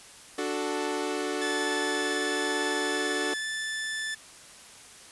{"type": "chord", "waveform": "sawtooth", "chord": "D major", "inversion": "none", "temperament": "equal", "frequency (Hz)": [293.7, 370, 440], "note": ["D4", "F#4", "A4"], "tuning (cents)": [0, 0, 0], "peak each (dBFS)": -29, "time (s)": [0.38, 3.34], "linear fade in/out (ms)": 5}
{"type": "tone with pitch glide", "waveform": "sawtooth", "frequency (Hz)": [1742, 1755.1], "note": ["A6", "A6"], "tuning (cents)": [-18, -5], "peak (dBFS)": -27, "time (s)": [1.41, 4.15], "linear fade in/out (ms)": 10, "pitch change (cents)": 13, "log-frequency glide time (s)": [3.38, 3.45]}
{"effects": ["white hiss -49 dBFS RMS until 5.11 s", "resampled to 24000 Hz"]}